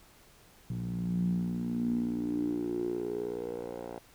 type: tone with band-pass filter sweep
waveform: 10% pulse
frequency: 59.2 Hz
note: A#1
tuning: 27 cents sharp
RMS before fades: -33 dBFS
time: 0.7-3.99 s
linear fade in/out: 5 ms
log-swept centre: 140 to 590 Hz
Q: 7.9
effects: pink hiss -59 dBFS RMS until 4.14 s